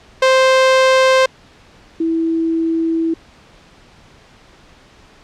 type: tone pair in turn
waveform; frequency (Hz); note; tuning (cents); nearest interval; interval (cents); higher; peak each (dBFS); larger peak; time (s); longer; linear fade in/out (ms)
sawtooth / sine; 523.3 / 327.5; C5 / E4; 0 / -11; minor sixth; 811; first; -5 / -14; first; 0.22-1.26 / 2-3.14; second; 5
effects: pink hiss -46 dBFS RMS until 5.23 s + low-pass 5000 Hz 12 dB/octave